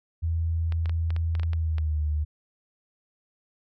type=tone with pitch glide; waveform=sine; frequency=82.41 to 75.57 Hz; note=E2 to D#2; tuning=0 to -50 cents; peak=-23 dBFS; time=0.22-2.25 s; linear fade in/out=20 ms; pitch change=-150 cents; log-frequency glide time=1.51-2.01 s
type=clicks; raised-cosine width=0.3 ms; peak=-23 dBFS; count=10; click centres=0.723 / 0.858 / 0.895 / 1.105 / 1.164 / 1.352 / 1.397 / 1.433 / 1.533 / 1.783 s
effects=none